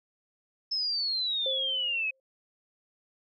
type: exponential sweep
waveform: sine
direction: down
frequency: 5270 to 2524 Hz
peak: -27 dBFS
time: 0.71-2.11 s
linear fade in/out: 10 ms
type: tone with exponential decay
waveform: sine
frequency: 530 Hz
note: C5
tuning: 22 cents sharp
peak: -30 dBFS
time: 1.46-2.2 s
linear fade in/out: 2 ms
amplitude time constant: 160 ms
effects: none